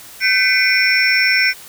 sine tone cluster, 1536 / 2014 / 2212 / 2412 / 5430 Hz, G6 / B6 / C#7 / D7 / F8, -36 / +33 / -4 / +46 / -50 cents, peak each -18 dBFS, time 0.2-1.54 s, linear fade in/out 50 ms, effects white hiss -38 dBFS RMS until 1.68 s

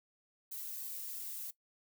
violet noise with flanger, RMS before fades -43 dBFS, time 0.51-1.51 s, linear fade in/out 10 ms, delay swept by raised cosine 1.7 to 2.7 ms, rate 3 Hz, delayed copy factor -1, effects noise-tail reverb RT60 0.1 s tail -18 dB re dry

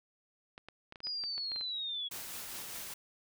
clicks, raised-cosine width 0.3 ms, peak -31 dBFS, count 11, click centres 0.579 / 0.686 / 0.924 / 0.958 / 1.004 / 1.07 / 1.238 / 1.38 / 1.518 / 1.561 / 1.611 s
sine linear sweep, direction down, 5000 to 3322 Hz, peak -35 dBFS, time 1.03-2.09 s, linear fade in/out 20 ms
white noise with tremolo, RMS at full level -42 dBFS, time 2.11-2.94 s, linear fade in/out 5 ms, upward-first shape triangle, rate 4.9 Hz, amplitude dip 30%
effects none

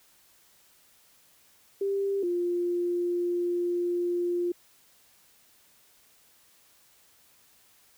sine tone pair in turn, 395.4 / 350.6 Hz, G4 / F4, +15 / +7 cents, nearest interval major second, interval 208 cents, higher first, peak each -25 dBFS, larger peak neither, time 1.81-2.23 / 2.23-4.52 s, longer second, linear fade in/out 5 ms, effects white hiss -61 dBFS RMS until 7.97 s

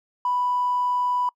triangle tone with tanh clipping, 988 Hz, B5, in tune, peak -20 dBFS, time 0.25-1.29 s, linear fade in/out 2 ms, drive 1 dB, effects noise-tail reverb RT60 0.1 s tail -24 dB re dry

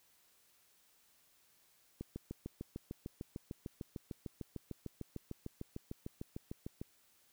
click train, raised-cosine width 3 ms, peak -29 dBFS, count 33, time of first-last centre 2.01-6.815 s, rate 6.66 Hz, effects white hiss -70 dBFS RMS until 7.32 s

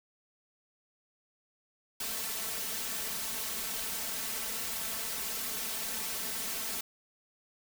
white noise with comb filter, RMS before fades -36 dBFS, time 2-6.81 s, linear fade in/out 5 ms, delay 4.5 ms, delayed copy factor +1, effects none

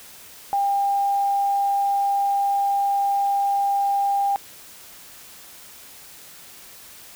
sine tone, 799 Hz, G5, 33 cents sharp, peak -18 dBFS, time 0.53-4.36 s, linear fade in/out 0 ms, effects white hiss -44 dBFS RMS until 7.15 s

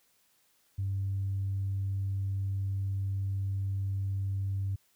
sine tone, 97.6 Hz, G2, 7 cents flat, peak -28 dBFS, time 0.78-4.76 s, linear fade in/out 10 ms, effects tanh soft clip ceiling -25 dBFS + white hiss -69 dBFS RMS until 4.95 s

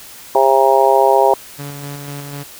harmonic tone, 134.3 Hz, C3, 46 cents sharp, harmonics 3 / 4 / 5 / 6 / 7, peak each -15 / -15 / -15 / -15 / -15 dBFS, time 0.35-1.34 s, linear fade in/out 2 ms
sawtooth tone with tremolo, 142.7 Hz, D3, 49 cents flat, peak -22 dBFS, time 1.58-2.44 s, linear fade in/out 20 ms, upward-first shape square, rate 4 Hz, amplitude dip 30%
effects white hiss -37 dBFS RMS until 2.59 s

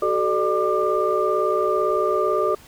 sine tone cluster, 377 / 434.9 / 599 / 1193 Hz, F#4 / A4 / D5 / D6, +32 / -20 / +34 / +27 cents, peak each -23 dBFS, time 0.02-2.55 s, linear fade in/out 5 ms, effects tanh soft clip ceiling -7 dBFS + pink hiss -48 dBFS RMS until 2.67 s

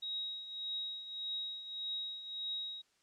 sine tone with tremolo, 3800 Hz, A#7, 33 cents sharp, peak -35 dBFS, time 0.02-2.82 s, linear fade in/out 10 ms, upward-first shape triangle, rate 1.7 Hz, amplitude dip 70%, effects white hiss -73 dBFS RMS until 3.02 s + low-pass 7000 Hz 12 dB/octave

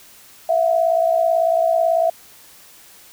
sine tone pair together, 659.3 / 717.4 Hz, E5 / F5, 0 / +46 cents, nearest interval minor second, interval 146 cents, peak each -15 / -20 dBFS, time 0.49-2.1 s, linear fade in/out 5 ms, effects white hiss -46 dBFS RMS until 3.12 s

